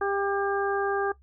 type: harmonic tone with a mistuned harmonic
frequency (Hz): 397.6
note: G4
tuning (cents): +25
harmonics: 1 / 2 / 3 / 4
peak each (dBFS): -27 / -30 / -32 / -33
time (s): 0.01-1.12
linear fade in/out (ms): 5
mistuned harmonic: 4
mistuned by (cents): +15
effects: noise-tail reverb RT60 0.1 s tail -17 dB re dry + added 67 Hz sine -54 dBFS peak until 1.22 s